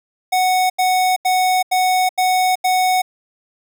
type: tone bursts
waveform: square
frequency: 740 Hz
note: F#5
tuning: in tune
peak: -14 dBFS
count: 6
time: 0.32-3.02 s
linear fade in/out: 10 ms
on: 380 ms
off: 84 ms
effects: none